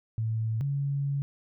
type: tone pair in turn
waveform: sine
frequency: 111.4 / 140.36 Hz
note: A2 / C#3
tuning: +22 / +22 cents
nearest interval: major third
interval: 400 cents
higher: second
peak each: -26 dBFS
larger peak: neither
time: 0.18-0.61 / 0.61-1.22 s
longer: second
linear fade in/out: 0 ms
effects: none